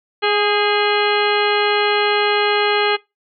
harmonic tone with a mistuned harmonic, 415.3 Hz, G#4, in tune, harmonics 1 / 2 / 3 / 4 / 5 / 6 / 7 / 8 / 10, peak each -18 / -21 / -23 / -24 / -25 / -26 / -26 / -27 / -28 dBFS, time 0.22-2.97 s, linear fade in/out 20 ms, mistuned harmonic 4, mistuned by -44 cents, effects noise-tail reverb RT60 0.2 s tail -21 dB re dry

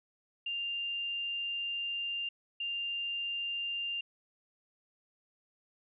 sine tone bursts at uneven times, 2794 Hz, F7, in tune, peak -33 dBFS, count 2, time 0.46-2.29 / 2.6-4.01 s, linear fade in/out 5 ms, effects none

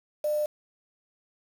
sine tone with quantisation, 601 Hz, D5, 40 cents sharp, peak -24 dBFS, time 0.24-0.46 s, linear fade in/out 5 ms, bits 7, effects none

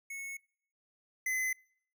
square tone pair in turn, 2199 / 2035 Hz, C#7 / C7, -14 / -49 cents, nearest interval minor second, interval 135 cents, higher first, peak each -40 / -31 dBFS, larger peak second, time 0.1-0.37 / 1.26-1.53 s, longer neither, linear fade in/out 5 ms, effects noise-tail reverb RT60 0.6 s tail -25 dB re dry

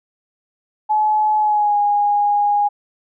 sine tone with pitch glide, 854 to 822.5 Hz, G#5 to G#5, +48 to -17 cents, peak -13 dBFS, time 0.89-2.69 s, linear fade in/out 20 ms, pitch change -65 cents, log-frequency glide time 1.38-1.78 s, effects none

